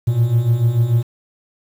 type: beating tone pair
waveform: triangle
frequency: 113 / 119.8 Hz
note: A2 / A#2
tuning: +47 / +48 cents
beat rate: 6.8 Hz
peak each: -17 / -12 dBFS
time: 0.07-1.03 s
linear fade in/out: 10 ms
effects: 7-bit